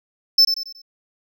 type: tone with echo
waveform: triangle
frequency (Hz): 5280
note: E8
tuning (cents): +2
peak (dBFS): -8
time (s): 0.38-0.45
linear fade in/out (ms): 5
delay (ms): 92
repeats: 4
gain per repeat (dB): -8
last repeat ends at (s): 0.818
effects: none